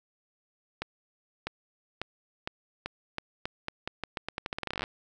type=accelerating click train; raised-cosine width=0.3 ms; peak=-16 dBFS; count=27; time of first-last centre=0.82-4.839 s; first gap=650 ms; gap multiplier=0.84; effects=none